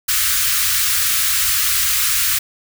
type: band-stop noise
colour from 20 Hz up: white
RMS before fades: -17 dBFS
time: 0.08-2.39 s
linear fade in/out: 10 ms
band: 110 to 1200 Hz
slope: 48 dB/octave
effects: none